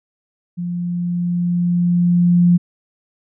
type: tone with level ramp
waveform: sine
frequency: 175 Hz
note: F3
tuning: 4 cents sharp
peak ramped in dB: -21 to -8 dBFS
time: 0.57-2.58 s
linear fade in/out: 20 ms
effects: none